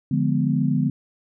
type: chord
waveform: sine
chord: D diminished seventh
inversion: none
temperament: equal with one note detuned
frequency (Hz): 146.83 / 174.61 / 207.7 / 249.4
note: D3 / F3 / Ab3 / Cb4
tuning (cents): 0 / 0 / 0 / +17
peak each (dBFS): -22 / -25 / -25 / -23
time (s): 0.11-0.9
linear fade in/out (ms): 5
effects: none